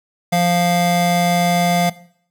square tone pair together, 174.62 / 698.5 Hz, F3 / F5, 0 / 0 cents, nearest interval 2 octaves, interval 2400 cents, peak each -17 dBFS, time 0.32-1.9 s, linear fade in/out 10 ms, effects noise-tail reverb RT60 0.6 s tail -19 dB re dry

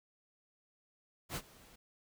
pink noise with ADSR envelope, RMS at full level -38 dBFS, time 1.29-1.76 s, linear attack 66 ms, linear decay 57 ms, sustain -22 dB, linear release 8 ms, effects none

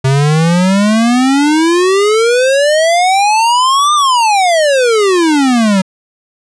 square exponential two-way sweep, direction up then down, 130.81 to 1218 to 184.6 Hz, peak -8 dBFS, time 0.04-5.82 s, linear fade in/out 10 ms, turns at 3.94 s, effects resampled to 22050 Hz

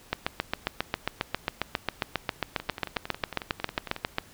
two click trains, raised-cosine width 0.3 ms, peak -9 / -19 dBFS, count 31 / 16, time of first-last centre 0.13-4.184 / 2.6-3.964 s, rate 7.4 / 11 Hz, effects pink hiss -53 dBFS RMS until 4.33 s

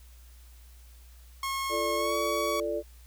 sawtooth tone with pitch glide, 1085 to 1127.2 Hz, C#6 to C#6, -37 to +29 cents, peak -26 dBFS, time 1.43-2.6 s, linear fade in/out 2 ms, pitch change +66 cents, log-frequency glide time 1.96-2.16 s
sine chord, D minor, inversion first, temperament equal with one note detuned, 341.3 / 440 / 587.3 Hz, F4 / A4 / D5, -40 / 0 / 0 cents, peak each -34 / -33 / -31 dBFS, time 1.69-2.83 s, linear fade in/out 50 ms
effects added 60 Hz sine -49 dBFS peak until 3.06 s + white hiss -60 dBFS RMS until 3.06 s

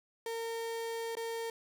35% pulse tone with dropouts, 457.8 Hz, A#4, 31 cents flat, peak -34 dBFS, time 0.26-1.5 s, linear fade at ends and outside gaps 2 ms, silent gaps 1.153-1.169 s, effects none

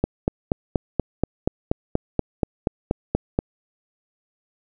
click train, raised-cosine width 2 ms, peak -5 dBFS, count 15, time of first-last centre 0.04-3.389 s, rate 4.18 Hz, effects none

